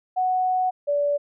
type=tone pair in turn; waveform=sine; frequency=740 / 577.8 Hz; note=F#5 / D5; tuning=0 / -28 cents; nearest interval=major third; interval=428 cents; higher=first; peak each=-19 dBFS; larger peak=neither; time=0.16-0.71 / 0.87-1.18 s; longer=first; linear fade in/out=20 ms; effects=none